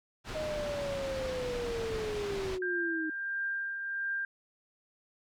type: low-pass noise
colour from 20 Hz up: pink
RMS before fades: -40 dBFS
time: 0.24-2.59 s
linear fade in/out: 50 ms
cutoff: 4800 Hz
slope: 12 dB/octave
type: linear sweep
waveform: sine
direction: down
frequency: 623 to 311.1 Hz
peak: -33 dBFS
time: 0.35-3.1 s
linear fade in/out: 5 ms
type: tone with tremolo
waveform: sine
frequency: 1593 Hz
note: G6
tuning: 27 cents sharp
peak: -30 dBFS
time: 2.62-4.25 s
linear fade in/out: 2 ms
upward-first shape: triangle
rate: 1.5 Hz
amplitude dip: 45%
effects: none

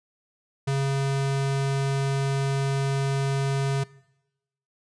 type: tone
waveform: square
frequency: 137.2 Hz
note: C#3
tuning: 17 cents flat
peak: -23 dBFS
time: 0.67-3.84 s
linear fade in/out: 10 ms
effects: noise-tail reverb RT60 0.9 s tail -21 dB re dry + resampled to 22050 Hz

